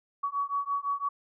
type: beating tone pair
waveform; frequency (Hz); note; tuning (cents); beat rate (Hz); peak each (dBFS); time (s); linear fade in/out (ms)
sine; 1126 / 1131.9; C#6 / C#6; +27 / +36; 5.9; -31; 0.23-1.09; 10
effects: none